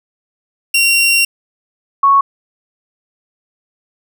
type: tone pair in turn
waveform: sawtooth / sine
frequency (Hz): 2751 / 1107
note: F7 / C#6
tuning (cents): -27 / -3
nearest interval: octave + major third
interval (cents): 1576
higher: first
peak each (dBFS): -6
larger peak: neither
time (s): 0.74-1.25 / 2.03-2.21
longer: first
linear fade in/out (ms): 5
effects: none